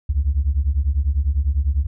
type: beating tone pair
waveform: sine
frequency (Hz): 65.41 / 75.41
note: C2 / D2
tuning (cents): 0 / +46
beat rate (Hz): 10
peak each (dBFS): -18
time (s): 0.09-1.87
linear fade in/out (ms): 10
effects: tanh soft clip ceiling -11 dBFS